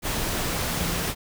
sine tone in noise, 169.9 Hz, F3, 47 cents flat, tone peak -31 dBFS, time 0.68-1.07 s, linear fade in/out 50 ms, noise pink, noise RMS -27 dBFS, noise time 0.02-1.15 s, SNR -7 dB, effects none

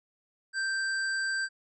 square tone, 1568 Hz, G6, in tune, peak -29 dBFS, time 0.53-1.49 s, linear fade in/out 50 ms, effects resampled to 22050 Hz

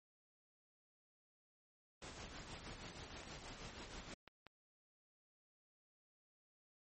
pink noise with tremolo, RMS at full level -50 dBFS, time 2.02-4.14 s, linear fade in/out 2 ms, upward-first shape sine, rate 6.3 Hz, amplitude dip 45%
clicks, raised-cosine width 0.3 ms, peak -38 dBFS, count 5, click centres 3.105 / 3.204 / 3.234 / 4.277 / 4.467 s
effects MP3 32 kbps

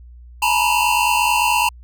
square tone cluster, 853 / 938 / 987 / 2719 Hz, G#5 / A#5 / B5 / F7, +46 / +11 / -1 / -47 cents, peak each -21 dBFS, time 0.42-1.69 s, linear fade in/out 5 ms, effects added 60 Hz sine -38 dBFS peak until 1.83 s

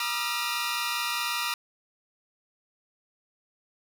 15% pulse tone cluster, 956 / 1202 / 1267 / 1371 Hz, A#5 / D6 / D#6 / F6, +43 / +40 / +31 / -32 cents, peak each -26 / -26 / -32 / -26 dBFS, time 0-1.54 s, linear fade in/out 2 ms, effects none

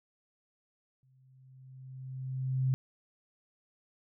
sine tone with exponential growth, 130.81 Hz, C3, in tune, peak -24 dBFS, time 1.03-2.74 s, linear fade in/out 0 ms, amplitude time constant 370 ms, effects none

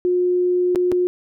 sine tone with dropouts, 359.1 Hz, F4, 48 cents sharp, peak -15 dBFS, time 0.05-1.07 s, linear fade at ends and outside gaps 0 ms, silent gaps 0.749-0.758 / 0.917-0.923 s, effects none

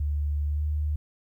sine tone with pitch glide, 73.42 to 75.18 Hz, D2 to D2, 0 to +41 cents, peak -24 dBFS, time 0-0.96 s, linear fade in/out 5 ms, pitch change +41 cents, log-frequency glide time 0.46-0.66 s, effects 11-bit

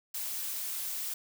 blue noise with amplitude modulation, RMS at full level -34 dBFS, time 0.14-1.14 s, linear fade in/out 5 ms, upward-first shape sine, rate 207 Hz, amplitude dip 45%, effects none

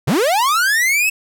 45% pulse linear sweep, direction up, 99.7 to 2646 Hz, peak -13 dBFS, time 0.07-1.1 s, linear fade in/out 10 ms, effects none

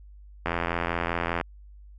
click train, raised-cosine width 0.5 ms, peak -11 dBFS, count 82, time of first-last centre 0.46-1.412 s, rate 85.1 Hz, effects added 50 Hz sine -45 dBFS peak until 1.98 s

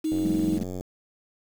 sine tone, 314 Hz, D#4, 16 cents sharp, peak -23 dBFS, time 0.04-0.58 s, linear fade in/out 10 ms
click train, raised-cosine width 2 ms, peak -22 dBFS, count 64, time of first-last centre 0.12-0.809 s, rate 91.4 Hz
sine tone bursts, 201.1 Hz, G3, 44 cents sharp, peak -22 dBFS, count 9, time 0.25-0.631 s, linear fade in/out 5 ms, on 21 ms, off 24 ms
effects 7-bit

